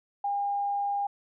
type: tone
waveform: sine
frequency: 807 Hz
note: G#5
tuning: 50 cents flat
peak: -26 dBFS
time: 0.24-1.07 s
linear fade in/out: 5 ms
effects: none